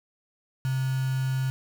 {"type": "tone with quantisation", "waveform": "sine", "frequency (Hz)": 131.7, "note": "C3", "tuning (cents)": 12, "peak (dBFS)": -24, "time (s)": [0.65, 1.5], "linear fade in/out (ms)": 0, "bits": 6, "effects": []}